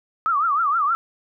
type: tone with vibrato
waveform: sine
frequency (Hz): 1242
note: D#6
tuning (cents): -3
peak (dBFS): -17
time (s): 0.26-0.95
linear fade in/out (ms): 0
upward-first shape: triangle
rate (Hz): 6.4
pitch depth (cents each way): 210
effects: none